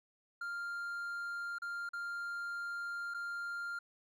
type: tone with dropouts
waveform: triangle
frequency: 1396.9 Hz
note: F6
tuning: in tune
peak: -36 dBFS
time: 0.41-3.79 s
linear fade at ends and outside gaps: 5 ms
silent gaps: 1.585-1.619 / 1.891-1.933 / 3.14-3.144 s
effects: none